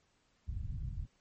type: low-pass noise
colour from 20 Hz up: pink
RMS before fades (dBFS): -39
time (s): 0.47-1.07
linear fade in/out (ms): 20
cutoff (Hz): 130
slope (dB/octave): 24
effects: pink hiss -73 dBFS RMS until 1.2 s + MP3 32 kbps